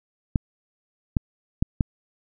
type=clicks; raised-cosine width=5 ms; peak=-7 dBFS; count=4; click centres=0.358 / 1.168 / 1.625 / 1.808 s; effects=none